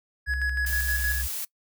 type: tone with tremolo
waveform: triangle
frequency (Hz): 1678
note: G#6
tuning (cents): +17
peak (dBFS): -22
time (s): 0.26-1.23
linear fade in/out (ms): 50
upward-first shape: square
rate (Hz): 6.4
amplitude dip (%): 50
type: tone with vibrato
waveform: sine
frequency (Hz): 64.6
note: C2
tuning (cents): -21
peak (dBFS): -28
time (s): 0.27-1.28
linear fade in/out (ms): 20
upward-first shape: sine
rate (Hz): 2.3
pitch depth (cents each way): 12
type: noise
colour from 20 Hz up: blue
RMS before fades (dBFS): -32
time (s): 0.66-1.45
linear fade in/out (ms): 5
effects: noise-tail reverb RT60 0.1 s tail -23 dB re dry